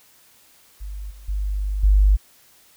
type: tone with level steps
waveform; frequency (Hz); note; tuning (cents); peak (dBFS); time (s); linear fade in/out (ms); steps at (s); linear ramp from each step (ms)
sine; 49.86; G1; +30; -29 / -39 / -21 / -11; 0.8-2.17; 20; 1.1 / 1.28 / 1.83; 10
effects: white hiss -54 dBFS RMS until 2.76 s